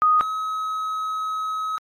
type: tone pair in turn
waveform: sine / triangle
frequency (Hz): 1244.5 / 1277.3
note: D#6 / D#6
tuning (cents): 0 / +45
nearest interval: unison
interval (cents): 45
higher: second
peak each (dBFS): -14 / -22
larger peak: first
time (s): 0.02-0.21 / 0.21-1.78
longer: second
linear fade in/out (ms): 0
effects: AAC 48 kbps